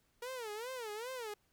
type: tone with vibrato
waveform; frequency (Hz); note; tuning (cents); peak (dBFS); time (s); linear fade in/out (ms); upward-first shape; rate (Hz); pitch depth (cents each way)
sawtooth; 466.2; A#4; 0; -37; 0.22-1.34; 5; sine; 2.5; 200
effects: pink hiss -75 dBFS RMS until 1.52 s